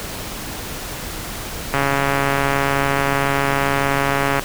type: click train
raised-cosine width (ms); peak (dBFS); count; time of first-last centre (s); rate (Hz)
0.5; -3; 370; 1.74-4.395; 139
effects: pink hiss -29 dBFS RMS until 4.44 s

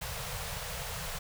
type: band-stop noise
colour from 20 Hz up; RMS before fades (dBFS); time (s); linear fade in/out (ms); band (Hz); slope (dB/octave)
pink; -38; 0.01-1.19; 10; 180 to 440; 96
effects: none

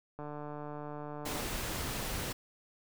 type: click train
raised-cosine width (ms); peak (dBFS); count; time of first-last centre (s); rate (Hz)
1; -29; 181; 0.19-1.406; 148
type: noise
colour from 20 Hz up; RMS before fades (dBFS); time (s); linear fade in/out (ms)
pink; -37; 1.25-2.33; 10
effects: none

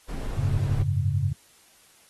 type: noise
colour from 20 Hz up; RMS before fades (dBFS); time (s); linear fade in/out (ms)
brown; -31; 0.08-0.83; 10
type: chord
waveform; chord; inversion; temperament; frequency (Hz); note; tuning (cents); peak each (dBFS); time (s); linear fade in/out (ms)
sine; F# suspended second; none; equal; 92.5 / 103.83 / 138.59; F#2 / G#2 / C#3; 0 / 0 / 0; -26; 0.37-1.33; 10
effects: white hiss -57 dBFS RMS until 2.09 s + AAC 32 kbps

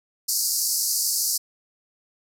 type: band-pass noise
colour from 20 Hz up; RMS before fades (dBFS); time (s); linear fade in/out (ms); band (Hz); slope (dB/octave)
pink; -24; 0.28-1.38; 10; 4500 to 15000; 96
effects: none

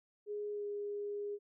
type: tone with pitch glide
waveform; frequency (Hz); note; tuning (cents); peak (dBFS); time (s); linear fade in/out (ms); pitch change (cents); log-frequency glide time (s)
sine; 415.3 to 410.1; G#4 to G#4; 0 to -22; -37; 0.26-1.39; 50; -22; 0.52-0.65
effects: none

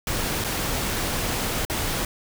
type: noise with dropouts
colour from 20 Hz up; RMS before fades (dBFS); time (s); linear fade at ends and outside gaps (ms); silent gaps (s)
pink; -26; 0.07-2.05; 2; 0.441-0.445 / 1.651-1.698
effects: none

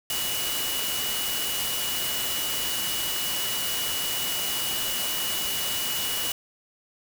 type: tone in noise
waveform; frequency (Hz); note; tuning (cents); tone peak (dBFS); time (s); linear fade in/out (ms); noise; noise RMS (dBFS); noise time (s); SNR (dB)
sine; 2930; F#7; -18; -31; 0.1-6.32; 2; white; -29; 0.1-6.32; -5
effects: none

